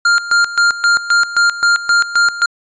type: tone with tremolo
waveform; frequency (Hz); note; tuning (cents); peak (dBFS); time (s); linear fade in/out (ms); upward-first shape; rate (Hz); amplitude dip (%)
square; 1400; F6; +4; -9; 0.05-2.46; 5; square; 3.8; 80
effects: resampled to 16000 Hz